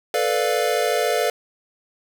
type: chord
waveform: square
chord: B half-diminished seventh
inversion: third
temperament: equal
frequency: 440 / 493.9 / 587.3 / 698.5 Hz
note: A4 / B4 / D5 / F5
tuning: 0 / 0 / 0 / 0 cents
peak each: -25 dBFS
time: 0.14-1.3 s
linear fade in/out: 2 ms
effects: none